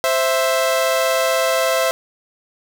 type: tone pair together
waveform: sawtooth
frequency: 523.8 / 660 Hz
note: C5 / E5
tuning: +2 / +2 cents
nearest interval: major third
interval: 400 cents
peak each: -15 / -14 dBFS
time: 0.04-1.91 s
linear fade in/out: 0 ms
effects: none